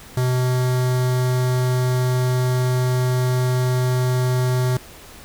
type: tone with notch filter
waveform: square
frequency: 126.5 Hz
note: B2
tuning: 42 cents sharp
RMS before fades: -19 dBFS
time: 0.17-4.77 s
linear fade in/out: 2 ms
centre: 2600 Hz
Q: 2
effects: pink hiss -42 dBFS RMS until 5.24 s